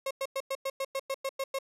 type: tone bursts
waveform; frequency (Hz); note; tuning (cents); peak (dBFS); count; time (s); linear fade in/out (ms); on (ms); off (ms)
35% pulse; 540; C#5; -45; -28; 11; 0.06-1.588; 5; 48; 100
effects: resampled to 32000 Hz